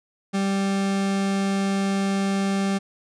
40% pulse tone, 196 Hz, G3, in tune, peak -20 dBFS, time 0.33-2.79 s, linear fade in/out 20 ms, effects resampled to 22050 Hz

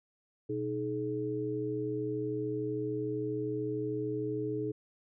sine tone cluster, 124.4 / 311.3 / 424.4 Hz, B2 / D#4 / G#4, +13 / +1 / +38 cents, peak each -39 / -36 / -34 dBFS, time 0.49-4.72 s, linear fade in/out 10 ms, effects none

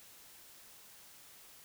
silence, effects white hiss -57 dBFS RMS until 1.64 s

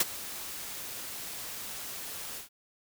white noise with ADSR envelope, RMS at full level -22 dBFS, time 0-2.49 s, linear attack 5 ms, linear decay 30 ms, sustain -18 dB, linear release 120 ms, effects none

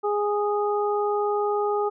harmonic tone, 413.5 Hz, G#4, 8 cents flat, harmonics 1 / 2 / 3, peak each -23 / -27 / -30 dBFS, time 0.03-1.9 s, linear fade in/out 20 ms, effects none

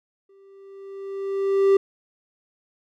triangle tone with exponential growth, 392 Hz, G4, in tune, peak -10 dBFS, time 0.29-1.77 s, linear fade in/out 5 ms, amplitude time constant 320 ms, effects none

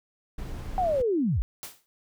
brown noise, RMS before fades -35 dBFS, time 0.38-1.02 s, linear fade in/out 5 ms
sine linear sweep, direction down, 769 to 36.71 Hz, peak -22 dBFS, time 0.78-1.42 s, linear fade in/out 0 ms
white noise with exponential decay, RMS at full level -35 dBFS, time 1.63-1.86 s, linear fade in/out 0 ms, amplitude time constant 48 ms
effects none

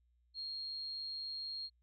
sine tone, 4249 Hz, C8, 26 cents sharp, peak -40 dBFS, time 0.34-1.7 s, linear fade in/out 50 ms, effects added 60 Hz sine -70 dBFS peak until 1.82 s

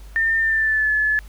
sine tone with pitch glide, 1806 to 1721.5 Hz, A6 to A6, +45 to -38 cents, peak -16 dBFS, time 0.16-1.19 s, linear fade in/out 0 ms, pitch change -83 cents, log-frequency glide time 0.41-0.91 s, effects added 50 Hz sine -37 dBFS peak until 1.28 s + pink hiss -51 dBFS RMS until 1.28 s

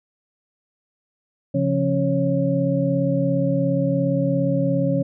sine tone cluster, 136.4 / 173.6 / 274.4 / 551 Hz, C#3 / F3 / C#4 / C#5, -28 / -10 / -17 / -11 cents, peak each -23 dBFS, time 1.54-5.03 s, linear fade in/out 10 ms, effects none

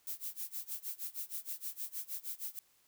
violet noise with tremolo, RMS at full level -39 dBFS, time 0.07-2.59 s, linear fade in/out 0 ms, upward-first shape sine, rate 6.4 Hz, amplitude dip 95%, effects white hiss -70 dBFS RMS until 2.87 s

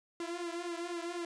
sawtooth tone with flanger, 344.1 Hz, F4, 26 cents flat, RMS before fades -39 dBFS, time 0.2-1.25 s, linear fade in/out 2 ms, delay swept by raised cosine 1.2 to 4.2 ms, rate 4 Hz, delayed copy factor -1, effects resampled to 22050 Hz

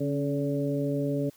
harmonic tone with a mistuned harmonic, 143.3 Hz, D3, 42 cents flat, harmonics 1 / 2 / 3 / 4, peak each -30 / -29 / -33 / -33 dBFS, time 0-1.3 s, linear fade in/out 10 ms, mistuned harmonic 2, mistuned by -46 cents, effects white hiss -59 dBFS RMS until 1.36 s

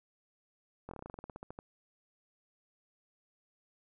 slowing click train, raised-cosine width 1 ms, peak -30 dBFS, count 16, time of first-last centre 0.89-1.589 s, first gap 22 ms, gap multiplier 1.1, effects none

